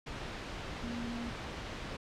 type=tone in noise; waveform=sine; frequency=236.2 Hz; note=A#3; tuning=23 cents sharp; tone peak=-38 dBFS; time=0.83-1.3 s; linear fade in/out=10 ms; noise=pink; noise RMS=-41 dBFS; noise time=0.06-1.97 s; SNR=0 dB; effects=low-pass 4000 Hz 12 dB/octave